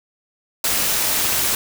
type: noise with amplitude modulation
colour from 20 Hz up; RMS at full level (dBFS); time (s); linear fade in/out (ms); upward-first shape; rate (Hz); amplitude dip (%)
white; -17; 0.64-1.55; 2; sine; 260; 55
effects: none